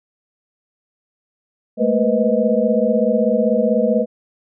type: tone cluster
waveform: sine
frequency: 212.2 / 228.1 / 481.4 / 506 / 629 Hz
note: G#3 / A#3 / B4 / B4 / D#5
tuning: +38 / -37 / -44 / +42 / +19 cents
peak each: -20 dBFS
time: 1.77-4.06 s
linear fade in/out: 50 ms
effects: none